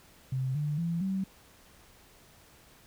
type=tone with pitch steps; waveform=sine; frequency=130.81 / 148.54 / 168.66 / 191.52 Hz; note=C3 / D3 / E3 / G3; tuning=0 / +20 / +40 / -40 cents; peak=-28 dBFS; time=0.32-1.24 s; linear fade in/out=5 ms; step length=230 ms; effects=pink hiss -58 dBFS RMS until 2.86 s